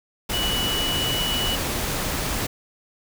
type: tone in noise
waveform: sine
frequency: 2948 Hz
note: F#7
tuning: 7 cents flat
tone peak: -24 dBFS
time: 0.33-1.56 s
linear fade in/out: 10 ms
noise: pink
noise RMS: -26 dBFS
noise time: 0.29-2.47 s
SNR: -1 dB
effects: none